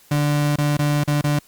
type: tone with dropouts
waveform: 35% pulse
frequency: 146.83 Hz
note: D3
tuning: in tune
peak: -15 dBFS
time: 0.11-1.39 s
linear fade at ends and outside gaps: 5 ms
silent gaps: 0.56-0.583 / 0.77-0.79 / 1.038-1.076 / 1.213-1.24 s
effects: white hiss -52 dBFS RMS until 1.47 s + Opus 48 kbps